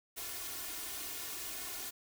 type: noise with comb filter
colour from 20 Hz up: white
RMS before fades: -42 dBFS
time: 0.16-1.91 s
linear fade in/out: 20 ms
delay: 2.8 ms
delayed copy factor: +0.8
effects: none